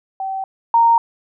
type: tone pair in turn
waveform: sine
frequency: 770 / 926.5 Hz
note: G5 / A#5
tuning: -31 / -11 cents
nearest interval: minor third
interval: 320 cents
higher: second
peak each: -21 / -9 dBFS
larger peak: second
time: 0.2-0.44 / 0.74-0.98 s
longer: neither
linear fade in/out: 2 ms
effects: none